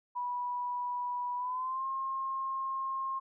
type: tone with pitch glide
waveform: sine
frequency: 980 to 1068.7 Hz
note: B5 to C6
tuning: -14 to +36 cents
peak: -32 dBFS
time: 0.15-3.2 s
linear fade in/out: 20 ms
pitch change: +150 cents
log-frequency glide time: 1.36-1.86 s
effects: none